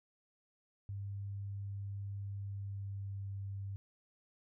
sine tone with pitch glide, 99.7 to 98.55 Hz, G2 to G2, +30 to +10 cents, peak -39 dBFS, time 0.89-3.76 s, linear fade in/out 0 ms, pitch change -20 cents, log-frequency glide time 2.32-3.3 s, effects none

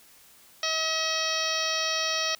harmonic tone with a mistuned harmonic, 639 Hz, D#5, 46 cents sharp, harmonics 1 / 2 / 3 / 4 / 5 / 6 / 7 / 8 / 9, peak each -34 / -34 / -34 / -34 / -34 / -34 / -34 / -34 / -34 dBFS, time 0.63-2.35 s, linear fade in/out 2 ms, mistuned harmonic 8, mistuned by +59 cents, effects white hiss -55 dBFS RMS until 2.39 s

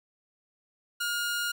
sawtooth tone pair together, 1425 / 4031 Hz, F6 / B7, +34 / +35 cents, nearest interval octave + tritone, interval 1801 cents, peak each -25 / -37 dBFS, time 1-1.52 s, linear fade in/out 10 ms, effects none

